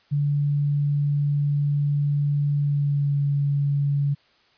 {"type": "tone with pitch glide", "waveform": "sine", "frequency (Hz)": [144.5, 142.26], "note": ["D3", "C#3"], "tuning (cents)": [-28, 45], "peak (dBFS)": -19, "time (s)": [0.11, 4.15], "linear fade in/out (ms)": 20, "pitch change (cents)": -27, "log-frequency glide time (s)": [2.56, 3.17], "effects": ["white hiss -60 dBFS RMS until 4.57 s", "resampled to 11025 Hz"]}